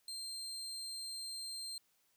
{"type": "tone", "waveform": "30% pulse", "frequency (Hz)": 4170, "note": "C8", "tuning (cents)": -7, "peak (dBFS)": -39, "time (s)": [0.08, 1.78], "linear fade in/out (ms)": 2, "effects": ["white hiss -75 dBFS RMS until 2.16 s"]}